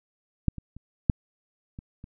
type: clicks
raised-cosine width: 5 ms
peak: -9 / -25 / -30 / -6 / -26 / -29 dBFS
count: 6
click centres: 0.483 / 0.583 / 0.766 / 1.098 / 1.789 / 2.041 s
effects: none